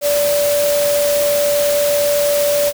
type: tone in noise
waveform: sine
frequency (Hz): 580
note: D5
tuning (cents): -22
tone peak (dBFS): -13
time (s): 0.01-2.73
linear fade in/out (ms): 50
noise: white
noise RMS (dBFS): -22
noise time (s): 0.01-2.73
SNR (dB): +6
effects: none